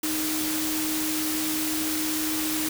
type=tone in noise; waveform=sine; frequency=311.1 Hz; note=D#4; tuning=in tune; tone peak=-28 dBFS; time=0.03-2.69 s; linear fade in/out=5 ms; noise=white; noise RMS=-29 dBFS; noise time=0.03-2.69 s; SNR=-2 dB; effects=none